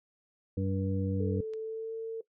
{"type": "harmonic tone", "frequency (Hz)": 96.1, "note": "G2", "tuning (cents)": -34, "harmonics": [1, 2, 3, 5], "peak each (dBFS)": [-31, -34, -36, -38], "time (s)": [0.57, 1.41], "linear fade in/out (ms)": 5}
{"type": "tone with pitch glide", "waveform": "sine", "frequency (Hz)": [439.4, 449.7], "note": ["A4", "A4"], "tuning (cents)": [-2, 38], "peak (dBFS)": -33, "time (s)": [1.2, 2.21], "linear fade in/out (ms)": 5, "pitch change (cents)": 40, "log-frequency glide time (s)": [1.54, 1.96]}
{"type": "click", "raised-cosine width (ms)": 0.2, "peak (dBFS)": -36, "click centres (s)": 1.536}
{"effects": ["noise-tail reverb RT60 0.1 s tail -18 dB re dry"]}